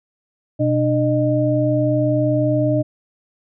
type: tone cluster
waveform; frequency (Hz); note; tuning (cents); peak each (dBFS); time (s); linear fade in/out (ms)
sine; 124.7 / 299.4 / 612; B2 / D4 / D#5; +17 / +33 / -29; -19; 0.59-2.83; 20
effects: none